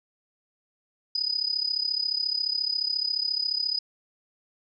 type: tone with amplitude modulation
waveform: sine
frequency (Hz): 4978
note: D#8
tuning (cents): 0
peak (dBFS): -21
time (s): 1.15-3.79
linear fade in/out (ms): 5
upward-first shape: sine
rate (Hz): 34.3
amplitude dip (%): 85
effects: none